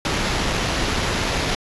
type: noise with sample-and-hold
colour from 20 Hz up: pink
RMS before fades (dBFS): -22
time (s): 0.05-1.55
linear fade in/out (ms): 2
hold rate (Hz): 8820
effects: resampled to 24000 Hz

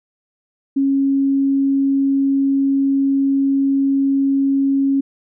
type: tone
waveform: sine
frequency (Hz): 274.1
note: C#4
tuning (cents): -19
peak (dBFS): -13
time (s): 0.76-5.01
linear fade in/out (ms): 10
effects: none

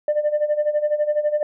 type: tone with tremolo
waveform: sine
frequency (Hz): 598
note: D5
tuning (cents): +31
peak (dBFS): -13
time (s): 0.08-1.43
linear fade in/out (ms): 2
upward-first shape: sine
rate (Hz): 12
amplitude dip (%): 80
effects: tanh soft clip ceiling -13 dBFS

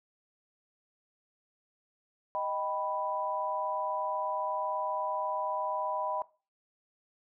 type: chord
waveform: sine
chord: Eb augmented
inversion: none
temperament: equal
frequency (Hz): 622.3 / 784 / 987.8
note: Eb5 / G5 / B5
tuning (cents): 0 / 0 / 0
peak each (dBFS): -35 / -37 / -33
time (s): 2.35-6.22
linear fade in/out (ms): 0
effects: noise-tail reverb RT60 0.3 s tail -17 dB re dry

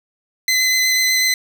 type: tone with vibrato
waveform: 20% pulse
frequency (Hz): 2035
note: C7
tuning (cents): -49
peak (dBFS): -9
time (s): 0.48-1.34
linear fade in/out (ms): 2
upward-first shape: sine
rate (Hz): 8.1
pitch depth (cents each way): 11
effects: none

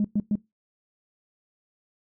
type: tone bursts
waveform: sine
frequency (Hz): 207.7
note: G#3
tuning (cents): 0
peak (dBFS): -19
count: 3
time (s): 0-0.355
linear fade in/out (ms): 2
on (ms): 45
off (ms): 110
effects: noise-tail reverb RT60 0.2 s tail -22 dB re dry + tanh soft clip ceiling -16 dBFS

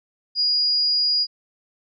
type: tone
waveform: sine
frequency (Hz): 4879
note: D#8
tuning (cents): -35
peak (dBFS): -17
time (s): 0.35-1.27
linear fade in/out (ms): 50
effects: none

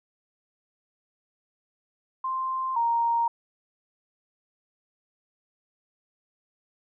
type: tone pair in turn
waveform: sine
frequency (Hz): 1046.5 / 932.3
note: C6 / A#5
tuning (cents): 0 / 0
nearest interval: major second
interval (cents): 200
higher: first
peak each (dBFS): -26 / -21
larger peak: second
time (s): 2.24-2.76 / 2.76-3.28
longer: neither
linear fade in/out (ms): 5
effects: none

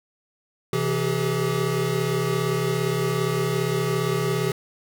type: tone cluster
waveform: square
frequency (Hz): 130.3 / 165.3 / 385.3 / 422.7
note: C3 / E3 / G4 / G#4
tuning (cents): -7 / +5 / -30 / +31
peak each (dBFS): -28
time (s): 0.73-4.52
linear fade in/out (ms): 2
effects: none

